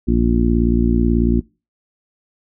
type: harmonic tone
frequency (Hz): 58.27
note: A#1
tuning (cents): 0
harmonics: 1 / 2 / 3 / 4 / 5 / 6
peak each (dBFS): -17 / -23 / -22 / -17 / -22 / -22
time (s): 0.07-1.41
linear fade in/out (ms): 20
effects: noise-tail reverb RT60 0.3 s tail -24 dB re dry